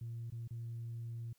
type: tone with dropouts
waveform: sine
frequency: 116.3 Hz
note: A#2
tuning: 4 cents flat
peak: -39 dBFS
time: 0.01-1.33 s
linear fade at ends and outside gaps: 5 ms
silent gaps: 0.302-0.321 / 0.477-0.507 s
effects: tanh soft clip ceiling -37 dBFS + white hiss -75 dBFS RMS until 1.38 s